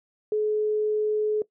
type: tone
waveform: sine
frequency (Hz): 426.1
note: G#4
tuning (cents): +44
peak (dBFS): -21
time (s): 0.32-1.42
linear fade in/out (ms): 2
effects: noise-tail reverb RT60 0.1 s tail -19 dB re dry